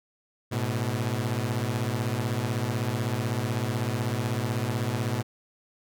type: beating tone pair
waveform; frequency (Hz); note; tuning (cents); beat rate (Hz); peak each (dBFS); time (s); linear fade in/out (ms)
sawtooth; 107.6 / 123.6; A2 / B2; -38 / +2; 16; -25 / -25; 0.51-5.23; 20
effects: none